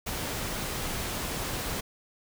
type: noise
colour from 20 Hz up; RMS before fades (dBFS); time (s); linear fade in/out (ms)
pink; -33; 0.06-1.81; 10
effects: none